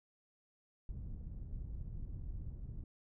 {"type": "low-pass noise", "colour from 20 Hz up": "pink", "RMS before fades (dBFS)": -44, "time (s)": [0.89, 2.84], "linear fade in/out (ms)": 2, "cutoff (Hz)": 110, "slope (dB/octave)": 12, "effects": []}